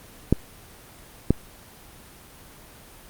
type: clicks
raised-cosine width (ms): 3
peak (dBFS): -3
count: 2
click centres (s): 0.326 / 1.306
effects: pink hiss -47 dBFS RMS until 3.09 s + Opus 24 kbps